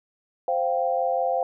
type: chord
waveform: sine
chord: C suspended fourth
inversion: none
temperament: equal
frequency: 523.3 / 698.5 / 784 Hz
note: C5 / F5 / G5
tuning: 0 / 0 / 0 cents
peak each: -25 / -25 / -27 dBFS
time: 0.48-1.43 s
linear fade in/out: 2 ms
effects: none